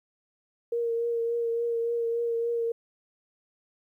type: tone with vibrato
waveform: sine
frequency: 466.2 Hz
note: A#4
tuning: in tune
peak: -25 dBFS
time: 0.72-2.72 s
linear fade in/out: 5 ms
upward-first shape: triangle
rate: 3.5 Hz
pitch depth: 24 cents each way
effects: 11-bit